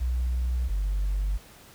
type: tone pair in turn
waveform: sine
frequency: 61.74 / 48.57 Hz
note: B1 / G1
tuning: 0 / -15 cents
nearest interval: major third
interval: 415 cents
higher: first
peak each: -22 dBFS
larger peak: neither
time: 0-0.69 / 0.69-1.38 s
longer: neither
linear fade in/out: 20 ms
effects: tanh soft clip ceiling -21 dBFS + pink hiss -51 dBFS RMS until 1.74 s